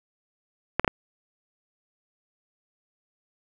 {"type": "clicks", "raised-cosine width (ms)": 0.5, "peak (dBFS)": -5, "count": 3, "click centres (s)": [0.796, 0.846, 0.878], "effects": []}